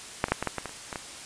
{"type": "clicks", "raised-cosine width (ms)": 0.5, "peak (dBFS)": [-7, -19, -6, -13, -11, -14, -18, -27, -18, -17], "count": 10, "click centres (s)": [0.241, 0.284, 0.32, 0.426, 0.473, 0.583, 0.657, 0.694, 0.928, 0.958], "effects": ["white hiss -42 dBFS RMS until 1.25 s", "resampled to 22050 Hz"]}